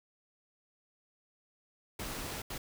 pink noise bursts at uneven times, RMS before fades -40 dBFS, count 2, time 1.99-2.42 / 2.5-2.58 s, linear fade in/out 5 ms, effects none

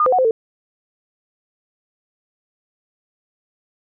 sine tone with pitch steps, 1217 / 512 / 736 / 517 / 449.4 Hz, D#6 / C5 / F#5 / C5 / A4, -39 / -38 / -9 / -21 / +37 cents, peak -12 dBFS, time 0-0.31 s, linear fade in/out 2 ms, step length 62 ms, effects none

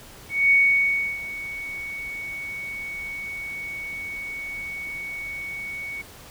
sine tone with ADSR envelope, 2229 Hz, C#7, 9 cents sharp, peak -13 dBFS, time 0.29-6.02 s, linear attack 220 ms, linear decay 670 ms, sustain -17 dB, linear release 10 ms, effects pink hiss -45 dBFS RMS until 6.3 s

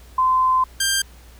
sine / 10% pulse tone pair in turn, 1031 / 1586.9 Hz, C6 / G6, -26 / +21 cents, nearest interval perfect fifth, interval 747 cents, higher second, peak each -14 / -9 dBFS, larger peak second, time 0.18-0.64 / 0.8-1.02 s, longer first, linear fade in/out 5 ms, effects added 60 Hz sine -43 dBFS peak until 1.39 s + pink hiss -50 dBFS RMS until 1.39 s

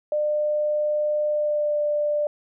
sine tone with pitch glide, 600 to 592.8 Hz, D5 to D5, +37 to +16 cents, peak -20 dBFS, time 0.12-2.27 s, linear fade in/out 2 ms, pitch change -21 cents, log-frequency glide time 1.27-1.8 s, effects none

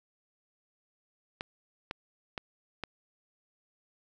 clicks, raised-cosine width 0.3 ms, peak -19 dBFS, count 4, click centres 1.409 / 1.911 / 2.378 / 2.837 s, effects none

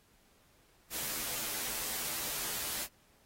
white noise with comb filter, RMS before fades -37 dBFS, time 0.9-2.88 s, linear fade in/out 50 ms, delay 11 ms, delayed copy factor -0.55, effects pink hiss -67 dBFS RMS until 3.25 s + AAC 48 kbps

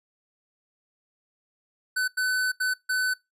square tone bursts at uneven times, 1509 Hz, F#6, 34 cents sharp, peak -24 dBFS, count 4, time 1.96-2.08 / 2.17-2.52 / 2.6-2.74 / 2.89-3.14 s, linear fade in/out 10 ms, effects noise-tail reverb RT60 0.2 s tail -22 dB re dry + resampled to 32000 Hz

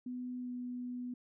sine tone with pitch glide, 249.3 to 247.1 Hz, B3 to B3, +16 to +1 cents, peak -38 dBFS, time 0.06-1.14 s, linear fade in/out 5 ms, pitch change -15 cents, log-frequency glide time 0.4-0.5 s, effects none

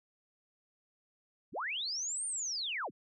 sine linear two-way sweep, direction up then down, 69.3 to 9050 to 69.3 Hz, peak -34 dBFS, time 1.52-2.91 s, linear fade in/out 50 ms, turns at 2.26 s, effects none

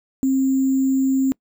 sine tone with sample-and-hold, 266.4 Hz, C4, 31 cents sharp, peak -15 dBFS, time 0.23-1.32 s, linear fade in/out 0 ms, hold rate 7350 Hz, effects noise-tail reverb RT60 0.1 s tail -25 dB re dry

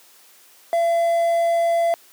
triangle tone with quantisation, 677 Hz, E5, 46 cents sharp, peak -14 dBFS, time 0.73-1.94 s, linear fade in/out 0 ms, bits 7, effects white hiss -51 dBFS RMS until 2.12 s + high-pass 300 Hz 12 dB/octave

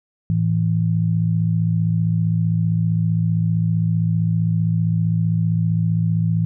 sine tone pair together, 109.45 / 164.81 Hz, A2 / E3, -9 / 0 cents, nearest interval perfect fifth, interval 709 cents, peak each -19 / -18 dBFS, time 0.3-6.45 s, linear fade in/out 0 ms, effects none

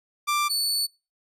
sawtooth tone pair in turn, 1180 / 4466 Hz, D6 / C#8, +8 / +12 cents, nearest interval octave + major seventh, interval 2304 cents, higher second, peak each -18 / -20 dBFS, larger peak first, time 0.27-0.49 / 0.49-0.87 s, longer second, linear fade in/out 20 ms, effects noise-tail reverb RT60 0.3 s tail -26 dB re dry + resampled to 32000 Hz

